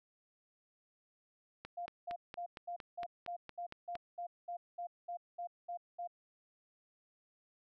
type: click train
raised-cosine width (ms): 0.3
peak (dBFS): -29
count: 11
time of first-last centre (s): 1.65-3.954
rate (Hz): 4.34
type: tone bursts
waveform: sine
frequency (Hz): 698.5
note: F5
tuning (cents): 0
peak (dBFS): -39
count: 15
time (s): 1.77-6.075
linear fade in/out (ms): 10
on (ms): 91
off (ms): 210
effects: none